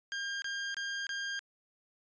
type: tone bursts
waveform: sawtooth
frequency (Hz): 1606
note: G6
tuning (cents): +41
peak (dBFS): -31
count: 4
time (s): 0.12-1.392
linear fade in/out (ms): 0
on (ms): 300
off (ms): 24
effects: resampled to 16000 Hz